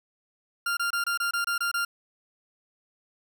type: tone bursts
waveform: 40% pulse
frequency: 1395 Hz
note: F6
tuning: 2 cents flat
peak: -24 dBFS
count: 9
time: 0.66-1.85 s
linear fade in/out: 5 ms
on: 110 ms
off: 25 ms
effects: none